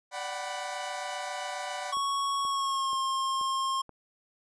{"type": "chord", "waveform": "sawtooth", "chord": "G major seventh", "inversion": "second", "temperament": "equal with one note detuned", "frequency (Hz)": [587.3, 740, 767.4, 987.8], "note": ["D5", "F#5", "G5", "B5"], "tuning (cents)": [0, 0, -37, 0], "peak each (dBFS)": [-36, -34, -38, -35], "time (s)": [0.11, 1.95], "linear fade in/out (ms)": 50}
{"type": "tone with pitch glide", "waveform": "square", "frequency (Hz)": [1108.7, 1069.1], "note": ["C#6", "C6"], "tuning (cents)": [0, 37], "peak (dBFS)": -28, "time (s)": [1.92, 3.82], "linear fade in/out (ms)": 10, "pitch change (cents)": -63, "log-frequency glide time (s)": [2.45, 2.96]}
{"type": "click train", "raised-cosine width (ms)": 1, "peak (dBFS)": -33, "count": 5, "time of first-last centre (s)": [1.97, 3.893], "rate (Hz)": 2.08}
{"effects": ["resampled to 22050 Hz"]}